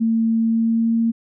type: tone with pitch glide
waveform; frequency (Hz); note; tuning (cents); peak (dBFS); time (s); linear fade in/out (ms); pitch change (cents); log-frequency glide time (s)
sine; 226 to 228.9; A3 to A#3; +47 to -31; -15; 0-1.12; 20; +22; 0.39-1
effects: none

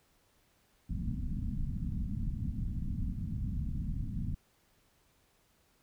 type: low-pass noise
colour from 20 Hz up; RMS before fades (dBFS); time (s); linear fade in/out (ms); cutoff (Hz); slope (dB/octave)
pink; -35; 0.89-4.35; 10; 240; 48
effects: pink hiss -70 dBFS RMS until 5.82 s

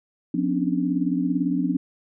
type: tone cluster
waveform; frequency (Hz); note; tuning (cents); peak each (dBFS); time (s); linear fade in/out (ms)
sine; 178.7 / 254.6 / 275.1 / 292.7; F3 / C4 / C#4 / D4; +40 / -47 / -13 / -6; -26; 0.34-1.77; 5
effects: none

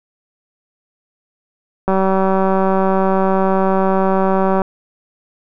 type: click train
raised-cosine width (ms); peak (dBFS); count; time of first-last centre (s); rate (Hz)
1; -3; 524; 1.88-4.618; 191
effects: none

